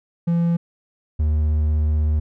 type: tone pair in turn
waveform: triangle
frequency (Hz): 169.8 / 76.34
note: F3 / D#2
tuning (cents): -48 / -32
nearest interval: octave + major second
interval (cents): 1384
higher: first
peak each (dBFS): -14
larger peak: neither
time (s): 0.27-0.57 / 1.19-2.2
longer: second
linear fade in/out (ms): 10
effects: none